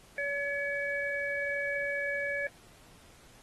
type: harmonic tone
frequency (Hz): 567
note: C#5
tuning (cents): +39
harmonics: 1 / 3 / 4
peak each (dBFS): -35 / -33 / -36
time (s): 0.18-2.47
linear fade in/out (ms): 2
effects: pink hiss -58 dBFS RMS until 3.42 s + AAC 32 kbps